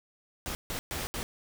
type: noise bursts at uneven times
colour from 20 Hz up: pink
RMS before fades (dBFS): -35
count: 4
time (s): 0.46-0.55 / 0.7-0.79 / 0.91-1.07 / 1.14-1.23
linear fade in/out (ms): 0
effects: none